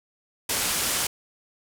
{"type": "low-pass noise", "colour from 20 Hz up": "white", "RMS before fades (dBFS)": -26, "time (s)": [0.49, 1.07], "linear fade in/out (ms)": 5, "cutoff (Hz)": 12000, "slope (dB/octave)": 24, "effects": []}